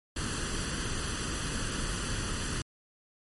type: noise with comb filter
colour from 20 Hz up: pink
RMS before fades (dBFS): -33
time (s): 0.16-2.62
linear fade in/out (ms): 5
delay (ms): 0.66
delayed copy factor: +0.65
effects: MP3 48 kbps